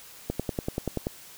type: click train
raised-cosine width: 2 ms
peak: -14 dBFS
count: 9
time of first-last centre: 0.3-1.069 s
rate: 10.4 Hz
effects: white hiss -48 dBFS RMS until 1.37 s